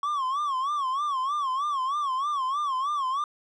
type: tone with vibrato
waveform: triangle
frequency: 1108.7 Hz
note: C#6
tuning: in tune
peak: -23 dBFS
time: 0.03-3.24 s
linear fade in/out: 2 ms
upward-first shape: sine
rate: 3.2 Hz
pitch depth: 140 cents each way
effects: resampled to 22050 Hz